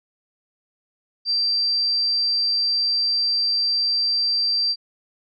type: tone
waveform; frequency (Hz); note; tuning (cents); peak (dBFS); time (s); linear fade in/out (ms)
sine; 4699; D8; 0; -18; 1.25-4.76; 50
effects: none